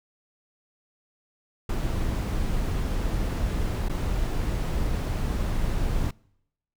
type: noise with dropouts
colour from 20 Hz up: brown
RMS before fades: -26 dBFS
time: 1.69-6.11 s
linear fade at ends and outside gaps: 5 ms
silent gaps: 3.886-3.895 s
effects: noise-tail reverb RT60 0.8 s tail -26 dB re dry